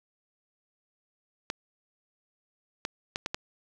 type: clicks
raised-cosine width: 0.2 ms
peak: -13 dBFS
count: 5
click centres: 1.501 / 2.851 / 3.159 / 3.261 / 3.345 s
effects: none